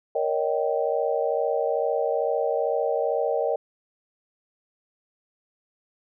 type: chord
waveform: sine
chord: Eb dominant seventh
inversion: second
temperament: just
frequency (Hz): 466.7 / 560 / 622.3 / 777.8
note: Bb4 / Db5 / Eb5 / G5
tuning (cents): +2 / +18 / 0 / -14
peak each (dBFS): -26 / -27 / -27 / -30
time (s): 0.15-3.56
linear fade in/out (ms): 5
effects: none